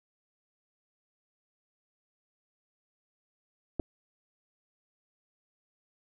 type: clicks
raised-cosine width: 2 ms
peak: -19 dBFS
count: 2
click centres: 3.796 / 3.799 s
effects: none